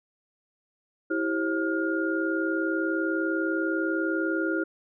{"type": "tone cluster", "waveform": "sine", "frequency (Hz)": [324.9, 384.9, 537, 1418], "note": ["E4", "G4", "C5", "F6"], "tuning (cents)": [-25, -32, 45, 26], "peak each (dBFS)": [-27, -31, -34, -30], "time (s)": [1.1, 4.64], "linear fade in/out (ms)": 10, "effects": []}